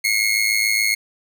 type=tone with amplitude modulation; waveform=sawtooth; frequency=2162 Hz; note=C#7; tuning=44 cents flat; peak=-10 dBFS; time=0.04-0.95 s; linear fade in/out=10 ms; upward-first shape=sine; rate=107 Hz; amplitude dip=70%; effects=none